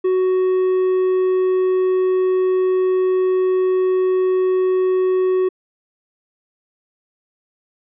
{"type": "tone", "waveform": "triangle", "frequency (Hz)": 371.5, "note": "F#4", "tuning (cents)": 7, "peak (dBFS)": -12, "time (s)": [0.04, 5.49], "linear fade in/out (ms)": 10, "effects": ["resampled to 8000 Hz"]}